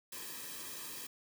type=noise with comb filter; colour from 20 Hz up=white; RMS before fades=-45 dBFS; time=0.12-1.07 s; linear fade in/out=5 ms; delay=1.4 ms; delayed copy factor=-0.75; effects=none